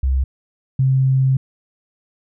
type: tone pair in turn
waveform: sine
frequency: 65.9 / 132.49 Hz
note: C2 / C3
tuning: +13 / +22 cents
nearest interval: octave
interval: 1209 cents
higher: second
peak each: -14 / -12 dBFS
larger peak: second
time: 0.03-0.24 / 0.79-1.37 s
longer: second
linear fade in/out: 5 ms
effects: none